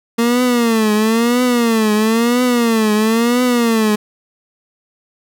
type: tone with vibrato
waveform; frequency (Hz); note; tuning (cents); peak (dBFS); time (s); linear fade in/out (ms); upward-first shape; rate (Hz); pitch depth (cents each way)
30% pulse; 229.9; A#3; -24; -9; 0.18-3.96; 10; triangle; 1; 160
effects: none